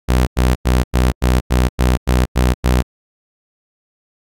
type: tone bursts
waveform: sawtooth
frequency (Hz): 62.5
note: B1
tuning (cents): +21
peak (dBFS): -7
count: 10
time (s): 0.08-2.826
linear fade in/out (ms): 20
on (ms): 190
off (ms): 94
effects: AAC 64 kbps